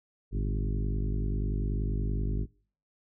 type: harmonic tone with a mistuned harmonic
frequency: 50.4 Hz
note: G1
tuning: 49 cents sharp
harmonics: 1 / 2 / 3 / 4 / 5 / 6 / 7 / 8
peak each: -28 / -34 / -38 / -40 / -42 / -44 / -45 / -46 dBFS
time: 0.31-2.47 s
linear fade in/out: 50 ms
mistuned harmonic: 2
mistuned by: +120 cents
effects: noise-tail reverb RT60 0.5 s tail -25 dB re dry